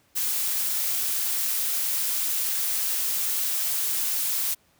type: noise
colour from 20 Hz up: blue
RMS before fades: -26 dBFS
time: 0.15-4.55 s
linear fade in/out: 20 ms
effects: pink hiss -63 dBFS RMS until 4.79 s + high-pass 60 Hz 12 dB/octave